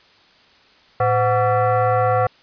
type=tone with frequency modulation; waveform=sine; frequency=112.3 Hz; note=A2; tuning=36 cents sharp; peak=-14 dBFS; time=1-2.27 s; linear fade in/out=5 ms; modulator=623 Hz; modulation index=1.7; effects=white hiss -52 dBFS RMS until 2.42 s + resampled to 11025 Hz